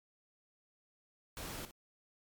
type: noise with echo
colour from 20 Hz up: pink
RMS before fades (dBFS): -44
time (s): 1.37-1.65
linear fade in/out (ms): 0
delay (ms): 60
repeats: 1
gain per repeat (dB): -11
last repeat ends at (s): 1.71
effects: MP3 96 kbps